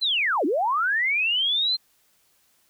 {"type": "linear two-way sweep", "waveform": "sine", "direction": "down then up", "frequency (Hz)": [4186, 261.6, 4186], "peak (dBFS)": -20, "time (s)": [0.01, 1.77], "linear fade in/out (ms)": 20, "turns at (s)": 0.45, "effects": ["white hiss -64 dBFS RMS until 2.69 s"]}